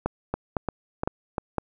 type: two click trains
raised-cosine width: 1 ms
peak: -12 / -10 dBFS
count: 4 / 4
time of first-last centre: 0.34-1.382 / 0.06-1.583 s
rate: 2.88 / 1.97 Hz
effects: none